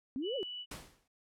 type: exponential two-way sweep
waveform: sine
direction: up then down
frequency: 245.6 to 579 to 345 Hz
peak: -34 dBFS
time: 0.16-0.43 s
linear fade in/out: 0 ms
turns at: 0.36 s
type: tone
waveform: sine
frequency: 2958 Hz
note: F#7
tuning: 1 cent flat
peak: -40 dBFS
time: 0.22-0.66 s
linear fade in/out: 50 ms
type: noise with exponential decay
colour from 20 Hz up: pink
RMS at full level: -41 dBFS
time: 0.71-1.08 s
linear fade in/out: 5 ms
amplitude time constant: 79 ms
effects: low-pass 12000 Hz 12 dB/octave